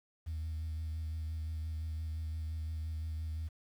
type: tone with vibrato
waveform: sine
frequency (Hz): 79.4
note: D#2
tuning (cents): +36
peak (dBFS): -34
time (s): 0.26-3.49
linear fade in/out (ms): 20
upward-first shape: sine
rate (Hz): 5.8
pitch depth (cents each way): 26
effects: tanh soft clip ceiling -33 dBFS + 10-bit